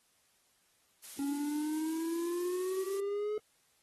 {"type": "noise", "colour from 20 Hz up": "blue", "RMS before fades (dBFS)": -46, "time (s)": [1.03, 3], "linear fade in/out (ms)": 10}
{"type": "exponential sweep", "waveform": "triangle", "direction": "up", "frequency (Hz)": [277.2, 427.6], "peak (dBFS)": -30, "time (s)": [1.19, 3.38], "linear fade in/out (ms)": 2}
{"effects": ["white hiss -71 dBFS RMS until 3.82 s", "AAC 32 kbps"]}